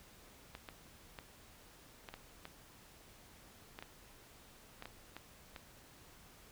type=clicks; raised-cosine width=0.3 ms; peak=-30 dBFS; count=12; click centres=0.551 / 0.688 / 1.188 / 2.088 / 2.14 / 2.454 / 3.789 / 3.825 / 4.824 / 4.856 / 5.166 / 5.562 s; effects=pink hiss -60 dBFS RMS until 6.51 s